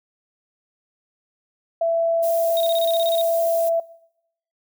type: tone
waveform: sine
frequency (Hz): 666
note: E5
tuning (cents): +18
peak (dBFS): -17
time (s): 1.81-3.8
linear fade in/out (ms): 5
type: noise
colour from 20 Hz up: violet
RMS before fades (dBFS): -33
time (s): 2.22-3.7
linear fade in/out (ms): 20
type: tone bursts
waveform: triangle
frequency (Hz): 3729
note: A#7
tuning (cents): 0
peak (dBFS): -25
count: 11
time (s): 2.57-3.213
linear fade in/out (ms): 0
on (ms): 33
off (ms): 28
effects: noise-tail reverb RT60 0.8 s tail -21 dB re dry